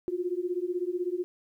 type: beating tone pair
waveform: sine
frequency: 349.1 / 365.1 Hz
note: F4 / F#4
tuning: -1 / -23 cents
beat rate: 16 Hz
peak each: -31 dBFS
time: 0.08-1.24 s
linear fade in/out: 0 ms
effects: 11-bit